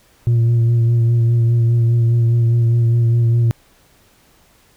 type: tone with vibrato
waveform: sine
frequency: 116.9 Hz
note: A#2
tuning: 5 cents sharp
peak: -8 dBFS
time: 0.27-3.51 s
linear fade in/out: 0 ms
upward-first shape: sine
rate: 4.9 Hz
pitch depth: 24 cents each way
effects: tanh soft clip ceiling -10 dBFS + pink hiss -53 dBFS RMS until 4.76 s